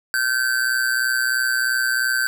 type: tone with amplitude modulation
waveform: square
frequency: 1544 Hz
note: G6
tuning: 27 cents flat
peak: -16 dBFS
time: 0.14-2.27 s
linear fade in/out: 0 ms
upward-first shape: sine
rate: 123 Hz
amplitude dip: 65%
effects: none